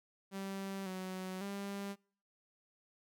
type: tone with pitch steps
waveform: sawtooth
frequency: 194.6 / 186.5 / 199.2 Hz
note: G3 / F#3 / G3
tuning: -12 / +14 / +28 cents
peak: -36 dBFS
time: 0.31-1.96 s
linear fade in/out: 50 ms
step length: 550 ms
effects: noise-tail reverb RT60 0.5 s tail -26 dB re dry